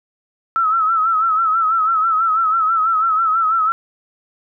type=tone with vibrato; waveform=sine; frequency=1309 Hz; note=E6; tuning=13 cents flat; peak=-13 dBFS; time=0.56-3.72 s; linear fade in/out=0 ms; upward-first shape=sine; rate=6.1 Hz; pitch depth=68 cents each way; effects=none